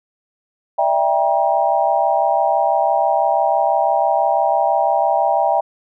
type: chord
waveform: sine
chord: E half-diminished seventh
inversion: third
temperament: just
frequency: 593.3 / 659.3 / 791.1 / 949.3 Hz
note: D5 / E5 / G5 / Bb5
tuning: +18 / 0 / +16 / +31 cents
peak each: -21 / -18 / -17 / -21 dBFS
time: 0.78-5.61 s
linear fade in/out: 10 ms
effects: none